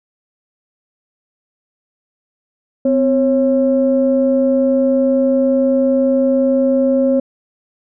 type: tone pair together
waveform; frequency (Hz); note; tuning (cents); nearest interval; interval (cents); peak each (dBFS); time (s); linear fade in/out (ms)
sine; 257.2 / 545; C4 / C#5; -30 / -29; octave + minor second; 1301; -13; 2.85-7.2; 5
effects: tanh soft clip ceiling -3 dBFS